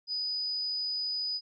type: tone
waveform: sine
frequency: 4973 Hz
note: D#8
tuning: 2 cents flat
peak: -30 dBFS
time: 0.07-1.41 s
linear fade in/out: 50 ms
effects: none